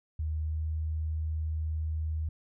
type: tone with pitch glide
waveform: sine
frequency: 77.78 to 78.55 Hz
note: D#2 to D#2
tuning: 0 to +17 cents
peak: -29 dBFS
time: 0.19-2.29 s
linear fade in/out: 5 ms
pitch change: +17 cents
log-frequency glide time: 0.44-0.66 s
effects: none